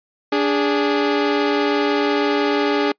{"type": "tone pair together", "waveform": "sawtooth", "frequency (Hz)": [290.2, 412.3], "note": ["D4", "G#4"], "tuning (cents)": [-21, -13], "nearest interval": "tritone", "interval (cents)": 608, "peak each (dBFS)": -15, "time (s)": [0.32, 2.92], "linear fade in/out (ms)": 5, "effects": ["noise-tail reverb RT60 0.1 s tail -26 dB re dry", "resampled to 11025 Hz"]}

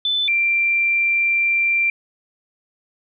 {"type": "tone pair in turn", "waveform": "sine", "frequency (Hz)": [3513, 2362], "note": ["A7", "D7"], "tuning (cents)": [-3, 9], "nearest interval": "perfect fifth", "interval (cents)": 688, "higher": "first", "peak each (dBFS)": [-17, -15], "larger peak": "second", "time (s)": [[0.05, 0.28], [0.28, 1.9]], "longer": "second", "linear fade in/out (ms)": 2, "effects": []}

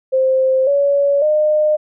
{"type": "tone with pitch steps", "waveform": "sine", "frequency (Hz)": [524, 564.9, 608.9], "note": ["C5", "C#5", "D#5"], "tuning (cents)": [2, 33, -38], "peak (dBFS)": -11, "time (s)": [0.12, 1.77], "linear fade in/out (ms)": 20, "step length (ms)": 550, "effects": []}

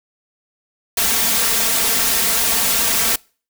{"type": "noise with comb filter", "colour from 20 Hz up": "white", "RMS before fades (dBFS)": -17, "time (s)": [0.97, 3.16], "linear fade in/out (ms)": 5, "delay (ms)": 4.4, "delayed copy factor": 0.95, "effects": ["noise-tail reverb RT60 0.4 s tail -26 dB re dry"]}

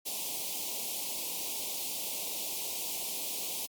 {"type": "band-stop noise", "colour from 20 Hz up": "white", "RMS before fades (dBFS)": -36, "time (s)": [0.05, 3.67], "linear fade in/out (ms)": 20, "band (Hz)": [960, 2400], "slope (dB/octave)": 48, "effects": ["high-pass 200 Hz 12 dB/octave", "Opus 48 kbps"]}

